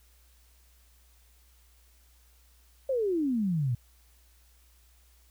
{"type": "exponential sweep", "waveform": "sine", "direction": "down", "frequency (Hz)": [554.4, 114.8], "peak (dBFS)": -25, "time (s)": [2.89, 3.75], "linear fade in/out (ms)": 5, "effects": ["added 60 Hz sine -59 dBFS peak until 5.3 s", "white hiss -65 dBFS RMS until 5.3 s"]}